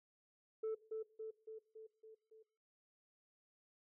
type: tone with echo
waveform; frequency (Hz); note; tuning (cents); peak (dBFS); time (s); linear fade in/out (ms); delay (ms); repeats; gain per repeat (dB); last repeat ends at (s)
sine; 440; A4; 0; -35; 0.63-0.75; 10; 280; 6; -4; 2.43
effects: noise-tail reverb RT60 0.6 s tail -21 dB re dry + tanh soft clip ceiling -36 dBFS